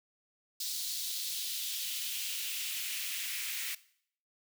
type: noise with high-pass filter sweep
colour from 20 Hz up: white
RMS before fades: -37 dBFS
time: 0.6-3.75 s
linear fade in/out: 5 ms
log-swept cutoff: 4300 to 2100 Hz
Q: 2.2
effects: noise-tail reverb RT60 0.6 s tail -18 dB re dry